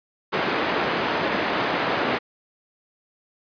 pink band-pass noise, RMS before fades -24 dBFS, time 0.32-2.19 s, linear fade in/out 20 ms, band 290 to 2500 Hz, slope 12 dB/octave, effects resampled to 11025 Hz

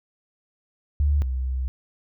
sine tone pair in turn, 72.3 / 64.41 Hz, D2 / C2, -27 / -27 cents, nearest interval major second, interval 200 cents, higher first, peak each -17 / -23 dBFS, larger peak first, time 1-1.22 / 1.22-1.68 s, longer second, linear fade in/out 0 ms, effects none

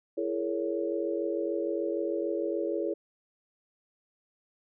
sine chord, A# half-diminished seventh, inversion second, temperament just, 335.6 / 419.5 / 466.2 / 559.4 Hz, E4 / G#4 / A#4 / C#5, +31 / +17 / 0 / +16 cents, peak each -32 / -33 / -36 / -34 dBFS, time 0.17-2.94 s, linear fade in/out 10 ms, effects none

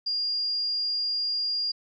sine tone, 4819 Hz, D8, 44 cents sharp, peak -25 dBFS, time 0.06-1.72 s, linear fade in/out 10 ms, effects none

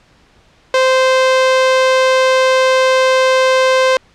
sawtooth tone, 520 Hz, C5, 11 cents flat, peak -5 dBFS, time 0.74-3.97 s, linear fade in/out 2 ms, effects pink hiss -50 dBFS RMS until 4.14 s + low-pass 5000 Hz 12 dB/octave

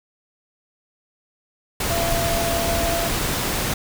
sine tone in noise, 677 Hz, E5, 46 cents sharp, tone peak -23 dBFS, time 1.9-3.08 s, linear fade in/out 5 ms, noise pink, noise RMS -23 dBFS, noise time 1.8-3.74 s, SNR -3 dB, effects none

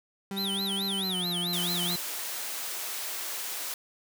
35% pulse tone with pitch glide, 196 to 175.63 Hz, G3 to F3, 0 to +10 cents, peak -31 dBFS, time 0.31-1.96 s, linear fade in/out 2 ms, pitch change -190 cents, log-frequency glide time 0.96-1.28 s
square tone with vibrato, 3520 Hz, A7, in tune, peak -30 dBFS, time 0.36-1.97 s, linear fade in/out 20 ms, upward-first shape sine, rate 4.6 Hz, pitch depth 270 cents each way
white high-pass noise, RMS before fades -35 dBFS, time 1.53-3.74 s, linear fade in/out 2 ms, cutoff 420 Hz, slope 12 dB/octave
effects none

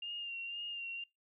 sine tone with vibrato, 2794 Hz, F7, in tune, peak -39 dBFS, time 0.02-1.04 s, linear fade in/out 5 ms, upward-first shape sine, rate 2 Hz, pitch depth 35 cents each way, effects noise-tail reverb RT60 0.2 s tail -25 dB re dry

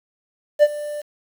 triangle tone with ADSR envelope, 592 Hz, D5, 14 cents sharp, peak -5 dBFS, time 0.59-1.02 s, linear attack 39 ms, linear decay 44 ms, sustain -19 dB, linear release 17 ms, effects 7-bit

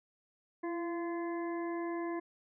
harmonic tone with a mistuned harmonic, 343.8 Hz, F4, 27 cents flat, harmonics 1 / 2 / 3 / 5 / 6, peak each -35 / -44 / -44 / -50 / -52 dBFS, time 0.63-2.2 s, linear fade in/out 10 ms, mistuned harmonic 1, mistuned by -31 cents, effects none

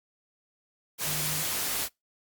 sine tone in noise, 153 Hz, D#3, 29 cents flat, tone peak -36 dBFS, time 1.04-1.45 s, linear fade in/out 50 ms, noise white, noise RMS -30 dBFS, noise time 0.98-1.89 s, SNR -9 dB, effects noise-tail reverb RT60 0.2 s tail -26 dB re dry + Opus 48 kbps

